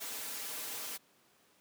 white noise with comb filter, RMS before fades -41 dBFS, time 0-0.98 s, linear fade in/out 20 ms, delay 5.5 ms, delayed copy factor -0.7, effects pink hiss -67 dBFS RMS until 1.6 s + high-pass 200 Hz 12 dB/octave

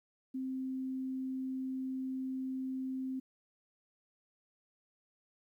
sine tone, 261.6 Hz, C4, in tune, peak -35 dBFS, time 0.34-3.2 s, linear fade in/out 10 ms, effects 12-bit

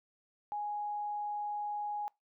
sine tone, 830.6 Hz, G#5, in tune, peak -34 dBFS, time 0.52-2.08 s, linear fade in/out 0 ms, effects noise-tail reverb RT60 0.2 s tail -24 dB re dry

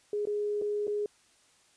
sine tone with dropouts, 415.3 Hz, G#4, in tune, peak -28 dBFS, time 0.13-1.06 s, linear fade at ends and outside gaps 2 ms, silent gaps 0.254-0.271 / 0.615-0.62 / 0.87-0.878 s, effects white hiss -64 dBFS RMS until 1.76 s + resampled to 22050 Hz

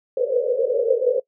white band-pass noise, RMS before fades -20 dBFS, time 0.17-1.2 s, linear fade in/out 5 ms, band 460 to 530 Hz, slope 96 dB/octave, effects noise-tail reverb RT60 0.1 s tail -22 dB re dry

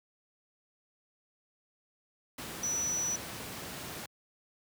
sine tone in noise, 5920 Hz, F#8, in tune, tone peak -30 dBFS, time 2.63-3.16 s, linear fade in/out 5 ms, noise pink, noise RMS -41 dBFS, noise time 2.38-4.06 s, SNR +8 dB, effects high-pass 100 Hz 12 dB/octave

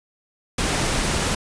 pink noise, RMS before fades -22 dBFS, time 0.58-1.35 s, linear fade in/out 5 ms, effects resampled to 22050 Hz

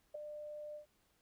sine tone with ADSR envelope, 598 Hz, D5, 31 cents sharp, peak -37 dBFS, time 0.14-0.86 s, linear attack 12 ms, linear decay 3 ms, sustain -7 dB, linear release 110 ms, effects pink hiss -75 dBFS RMS until 1.21 s

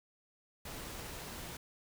pink noise, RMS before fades -45 dBFS, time 0.65-1.57 s, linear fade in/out 5 ms, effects none

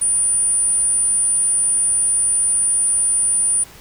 sine tone, 9397 Hz, D9, in tune, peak -14 dBFS, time 0.01-3.64 s, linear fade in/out 10 ms, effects pink hiss -42 dBFS RMS until 3.8 s

